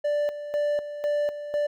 triangle tone with tremolo, 587.3 Hz, D5, in tune, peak -20 dBFS, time 0.04-1.67 s, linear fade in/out 10 ms, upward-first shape square, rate 2 Hz, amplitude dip 70%, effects none

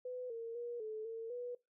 sine tone with pitch steps, 501 / 459 / 477.4 / 434.1 / 453.2 / 488.5 Hz, B4 / A#4 / A#4 / A4 / A#4 / B4, +25 / -27 / +41 / -23 / -49 / -19 cents, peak -40 dBFS, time 0.05-1.55 s, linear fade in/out 5 ms, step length 250 ms, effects noise-tail reverb RT60 0.2 s tail -20 dB re dry

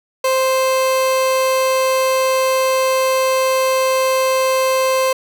30% pulse tone, 523.3 Hz, C5, in tune, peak -11 dBFS, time 0.24-5.13 s, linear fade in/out 5 ms, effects none

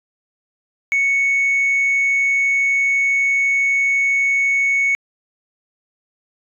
sine tone, 2217 Hz, C#7, in tune, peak -12 dBFS, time 0.92-4.95 s, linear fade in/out 0 ms, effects tanh soft clip ceiling -12 dBFS

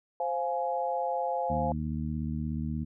sine chord, F minor, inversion second, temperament just, 523.8 / 698.5 / 838.1 Hz, C5 / F5 / Ab5, +2 / 0 / +16 cents, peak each -32 dBFS, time 0.2-1.72 s, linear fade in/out 2 ms
harmonic tone, 76.8 Hz, D#2, 22 cents flat, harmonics 1 / 2 / 3 / 4, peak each -35 / -34 / -34 / -43 dBFS, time 1.49-2.85 s, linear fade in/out 20 ms
effects none

